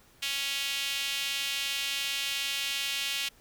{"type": "tone with high-pass filter", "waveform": "sawtooth", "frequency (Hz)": 277.2, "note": "C#4", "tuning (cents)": 0, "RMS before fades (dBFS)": -32, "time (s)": [0.22, 3.29], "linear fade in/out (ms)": 10, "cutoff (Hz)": 2900, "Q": 2.4, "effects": ["pink hiss -60 dBFS RMS until 3.4 s"]}